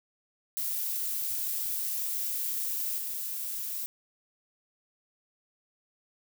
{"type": "noise with level steps", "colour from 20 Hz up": "violet", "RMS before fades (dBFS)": [-32, -35], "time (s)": [0.57, 3.86], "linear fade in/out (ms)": 0, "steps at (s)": 2.98, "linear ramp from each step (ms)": 2, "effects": []}